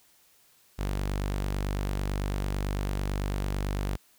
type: tone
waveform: sawtooth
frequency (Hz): 49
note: G1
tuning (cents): 0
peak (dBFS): -24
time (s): 0.78-3.97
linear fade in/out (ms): 20
effects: white hiss -62 dBFS RMS until 4.18 s